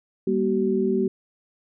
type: tone cluster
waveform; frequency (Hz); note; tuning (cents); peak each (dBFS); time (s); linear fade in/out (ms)
sine; 197.9 / 237.3 / 379.9; G3 / A#3 / F#4; +17 / +31 / +46; -25 / -25 / -22; 0.27-1.08; 5
effects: none